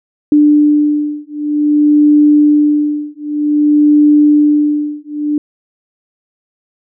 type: beating tone pair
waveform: sine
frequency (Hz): 296.5 / 297.03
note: D4 / D4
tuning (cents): +17 / +20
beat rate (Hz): 0.53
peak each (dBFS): -10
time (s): 0.32-5.38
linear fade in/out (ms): 2
effects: none

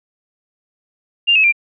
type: tone with pitch steps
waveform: sine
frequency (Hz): 2796 / 2579 / 2378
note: F7 / E7 / D7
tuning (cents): +1 / -39 / +21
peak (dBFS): -9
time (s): 1.27-1.525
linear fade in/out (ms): 20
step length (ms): 85
effects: none

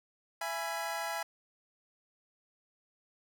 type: chord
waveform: 25% pulse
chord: E major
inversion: none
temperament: equal with one note detuned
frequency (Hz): 669.6 / 830.6 / 987.8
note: E5 / G#5 / B5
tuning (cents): +27 / 0 / 0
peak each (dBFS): -35 / -34 / -37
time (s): 0.41-1.23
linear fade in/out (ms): 5
effects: none

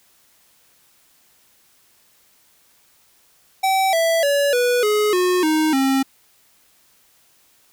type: tone with pitch steps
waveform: square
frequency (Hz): 768 / 660.9 / 568.7 / 489.4 / 421.2 / 362.4 / 311.9 / 268.4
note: G5 / E5 / C#5 / B4 / G#4 / F#4 / D#4 / C4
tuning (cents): -36 / +4 / +44 / -16 / +24 / -36 / +4 / +44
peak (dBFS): -16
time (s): 3.63-6.03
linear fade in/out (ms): 10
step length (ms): 300
effects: white hiss -57 dBFS RMS until 7.72 s

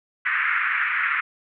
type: band-pass noise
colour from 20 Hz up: pink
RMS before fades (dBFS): -23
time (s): 0.25-1.21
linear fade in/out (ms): 10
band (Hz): 1300 to 2300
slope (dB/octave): 48
effects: none

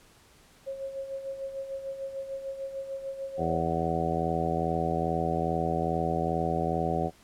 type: tone with tremolo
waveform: sine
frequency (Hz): 542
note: C#5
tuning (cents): -39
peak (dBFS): -31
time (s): 0.66-3.63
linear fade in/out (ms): 20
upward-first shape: sine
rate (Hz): 6.7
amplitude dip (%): 60
type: harmonic tone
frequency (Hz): 82.41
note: E2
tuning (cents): 0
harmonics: 1 / 2 / 3 / 4 / 5 / 6 / 7 / 8 / 9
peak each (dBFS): -37 / -32 / -37 / -36 / -34 / -37 / -35 / -37 / -31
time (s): 3.37-7.11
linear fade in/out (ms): 50
effects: pink hiss -58 dBFS RMS until 7.23 s + low-pass 12000 Hz 12 dB/octave

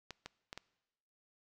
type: clicks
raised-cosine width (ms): 0.2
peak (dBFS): -26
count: 4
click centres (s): 0.107 / 0.26 / 0.529 / 0.576
effects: noise-tail reverb RT60 1.0 s tail -22 dB re dry

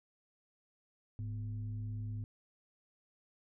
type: tone with frequency modulation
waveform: sine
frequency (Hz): 105.7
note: G#2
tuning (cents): +31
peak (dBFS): -37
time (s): 1.19-2.24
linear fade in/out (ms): 0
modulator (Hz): 141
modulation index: 0.4
effects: none

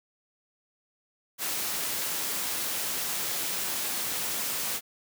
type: high-pass noise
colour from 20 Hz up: white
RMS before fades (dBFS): -31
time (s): 1.38-4.81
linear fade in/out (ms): 50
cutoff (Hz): 120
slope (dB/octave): 12
effects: none

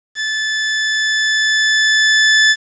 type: tone with level ramp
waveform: sawtooth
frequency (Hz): 1742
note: A6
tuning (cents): -18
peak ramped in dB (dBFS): -14 to -4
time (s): 0.15-2.56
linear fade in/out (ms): 50
effects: resampled to 16000 Hz + 7-bit

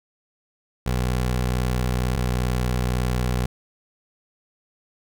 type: tone pair in turn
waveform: 20% pulse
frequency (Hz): 62.1 / 61.86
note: B1 / B1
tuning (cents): +10 / +3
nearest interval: unison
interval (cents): 7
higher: first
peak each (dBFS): -16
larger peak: neither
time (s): 0.86-2.16 / 2.16-3.46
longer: neither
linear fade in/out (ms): 5
effects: none

